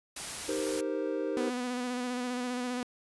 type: noise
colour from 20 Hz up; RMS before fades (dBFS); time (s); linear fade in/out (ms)
white; -38; 0.16-0.81; 5
type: chord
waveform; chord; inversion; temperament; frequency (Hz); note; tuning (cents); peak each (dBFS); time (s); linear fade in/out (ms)
triangle; C minor seventh; first; equal; 311.1 / 392 / 466.2 / 523.3; Eb4 / G4 / Bb4 / C5; 0 / 0 / 0 / 0; -33 / -34 / -34 / -34; 0.48-1.5; 10
type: tone with vibrato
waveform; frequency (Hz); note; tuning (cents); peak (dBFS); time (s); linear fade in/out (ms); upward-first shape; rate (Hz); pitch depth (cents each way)
sawtooth; 248; B3; +7; -28; 1.37-2.83; 0; square; 15; 22
effects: resampled to 24000 Hz